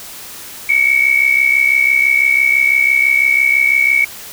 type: tone pair together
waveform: sine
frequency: 2217 / 2283 Hz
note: C#7 / D7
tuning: 0 / -50 cents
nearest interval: minor second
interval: 50 cents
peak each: -12 dBFS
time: 0.69-4.05 s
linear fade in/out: 5 ms
effects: white hiss -32 dBFS RMS until 4.32 s